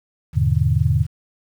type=chord; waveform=sine; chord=E dominant seventh; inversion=none; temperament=just; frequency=82.41 / 103.01 / 123.61 / 148.33 Hz; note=E2 / G#2 / B2 / D3; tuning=0 / -14 / +2 / +18 cents; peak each=-20 dBFS; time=0.33-1.07 s; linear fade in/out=50 ms; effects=8-bit